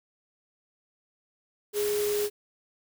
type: tone in noise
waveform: sine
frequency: 415.3 Hz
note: G#4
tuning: in tune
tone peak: -25 dBFS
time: 1.73-2.3 s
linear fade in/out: 50 ms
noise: white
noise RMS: -35 dBFS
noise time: 1.73-2.3 s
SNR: +7 dB
effects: none